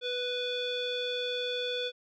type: tone with low-pass filter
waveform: square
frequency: 493.9 Hz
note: B4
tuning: in tune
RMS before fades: -33 dBFS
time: 0.01-1.92 s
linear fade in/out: 50 ms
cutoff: 3600 Hz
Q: 7.2
effects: none